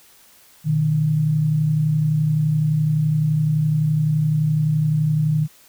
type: tone pair together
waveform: sine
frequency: 122.23 / 154 Hz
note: B2 / D#3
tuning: -17 / -17 cents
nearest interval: major third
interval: 400 cents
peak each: -25 / -16 dBFS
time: 0.64-5.48 s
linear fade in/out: 50 ms
effects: white hiss -51 dBFS RMS until 5.68 s